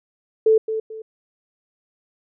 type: tone with echo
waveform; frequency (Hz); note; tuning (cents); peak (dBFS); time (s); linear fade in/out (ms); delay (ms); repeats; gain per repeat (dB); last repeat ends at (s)
sine; 440; A4; 0; -11; 0.46-0.58; 5; 220; 2; -10; 1.02
effects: none